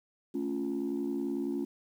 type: chord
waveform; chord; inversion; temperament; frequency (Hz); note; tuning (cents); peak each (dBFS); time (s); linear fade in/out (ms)
sine; A augmented; none; equal with one note detuned; 220 / 278.3 / 349.2; A3 / C#4 / E#4; 0 / +7 / 0; -36 / -32 / -34; 0.34-1.65; 10
effects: tanh soft clip ceiling -25 dBFS + 10-bit